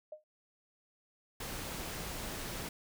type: tone with exponential decay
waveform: sine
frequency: 613 Hz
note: D#5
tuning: 26 cents flat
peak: -39 dBFS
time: 0.12-0.24 s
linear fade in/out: 5 ms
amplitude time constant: 25 ms
type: noise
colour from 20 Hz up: pink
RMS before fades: -41 dBFS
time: 1.4-2.69 s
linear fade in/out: 5 ms
effects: none